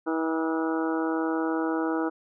harmonic tone with a mistuned harmonic, 161.3 Hz, E3, 37 cents flat, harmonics 2 / 3 / 4 / 5 / 6 / 7 / 8 / 9, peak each -26 / -32 / -37 / -36 / -37 / -42 / -37 / -38 dBFS, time 0.06-2.1 s, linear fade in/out 20 ms, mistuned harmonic 7, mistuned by +89 cents, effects none

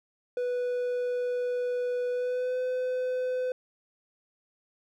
triangle tone with pitch glide, 493 to 506.3 Hz, B4 to B4, -3 to +43 cents, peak -25 dBFS, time 0.37-3.52 s, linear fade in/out 2 ms, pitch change +46 cents, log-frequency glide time 2.11-2.59 s, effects none

